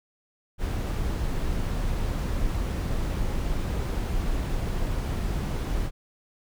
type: noise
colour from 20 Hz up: brown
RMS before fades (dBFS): -27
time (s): 0.58-5.91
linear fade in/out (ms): 50
effects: none